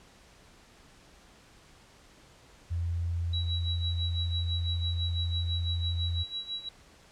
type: tone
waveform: sine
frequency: 85.2 Hz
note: F2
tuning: 42 cents flat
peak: -28 dBFS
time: 2.7-6.24 s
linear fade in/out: 20 ms
type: tone with tremolo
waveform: sine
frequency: 3900 Hz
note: B7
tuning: 23 cents flat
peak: -31 dBFS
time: 3.33-6.69 s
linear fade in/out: 5 ms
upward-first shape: sine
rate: 6 Hz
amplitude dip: 80%
effects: pink hiss -57 dBFS RMS until 7.11 s + low-pass 8000 Hz 12 dB/octave